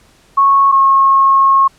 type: tone pair in turn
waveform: sine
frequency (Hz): 1101 / 1086.5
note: C#6 / C#6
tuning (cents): -12 / -35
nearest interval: unison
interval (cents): 23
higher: first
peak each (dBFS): -6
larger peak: neither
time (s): 0.37-0.72 / 0.72-1.68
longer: second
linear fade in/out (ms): 10
effects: pink hiss -49 dBFS RMS until 1.78 s + low-pass 10000 Hz 12 dB/octave

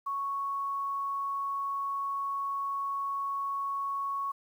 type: tone with quantisation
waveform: sine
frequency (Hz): 1108.7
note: C#6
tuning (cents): 0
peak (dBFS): -30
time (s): 0.06-4.32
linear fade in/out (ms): 10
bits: 10
effects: none

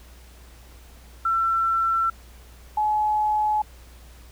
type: tone pair in turn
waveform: sine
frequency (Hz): 1345 / 850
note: E6 / G#5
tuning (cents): +34 / +40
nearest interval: minor sixth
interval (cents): 794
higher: first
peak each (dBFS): -19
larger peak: neither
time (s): 1.25-2.1 / 2.77-3.62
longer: neither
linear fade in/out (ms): 5
effects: added 60 Hz sine -45 dBFS peak until 4.31 s + pink hiss -52 dBFS RMS until 4.31 s

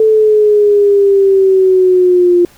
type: exponential sweep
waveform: sine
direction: down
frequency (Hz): 440 to 349.2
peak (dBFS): -5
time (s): 0-2.45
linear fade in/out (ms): 2
effects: pink hiss -44 dBFS RMS until 2.57 s

